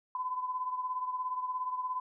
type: beating tone pair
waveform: sine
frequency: 1009 / 1026 Hz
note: B5 / C6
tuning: +37 / -34 cents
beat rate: 17 Hz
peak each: -33 / -40 dBFS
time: 0.15-2 s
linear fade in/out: 2 ms
effects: none